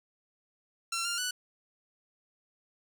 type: tone with pitch steps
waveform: 10% pulse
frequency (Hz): 1357 / 1396 / 1484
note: E6 / F6 / F#6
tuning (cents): +50 / -1 / +5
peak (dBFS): -22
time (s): 0.92-1.31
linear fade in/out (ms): 5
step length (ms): 130
effects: 10-bit

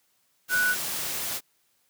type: tone in noise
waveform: sine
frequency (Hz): 1480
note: F#6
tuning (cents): 0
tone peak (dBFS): -21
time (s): 0.49-0.76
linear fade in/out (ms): 50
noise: white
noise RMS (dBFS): -31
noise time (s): 0.48-1.41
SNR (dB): +7
effects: white hiss -69 dBFS RMS until 1.89 s + high-pass 80 Hz 12 dB/octave

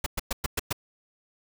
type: noise bursts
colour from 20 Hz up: pink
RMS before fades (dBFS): -27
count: 6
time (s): 0.04-0.728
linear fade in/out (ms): 5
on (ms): 23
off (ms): 110
effects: none

